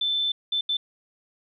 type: tone bursts at uneven times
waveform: sine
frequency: 3531 Hz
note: A7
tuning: 5 cents sharp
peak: -22 dBFS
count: 3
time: 0.01-0.32 / 0.52-0.61 / 0.69-0.77 s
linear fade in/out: 5 ms
effects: none